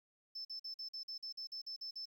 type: tone bursts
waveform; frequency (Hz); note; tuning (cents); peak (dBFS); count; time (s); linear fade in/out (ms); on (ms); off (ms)
triangle; 5274; E8; 0; -39; 12; 0.35-2.056; 10; 100; 46
effects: tanh soft clip ceiling -40 dBFS + 12-bit